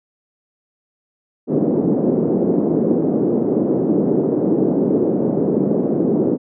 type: band-pass noise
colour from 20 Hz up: white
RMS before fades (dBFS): -17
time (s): 1.47-6.38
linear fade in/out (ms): 50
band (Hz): 180 to 410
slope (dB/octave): 24
effects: none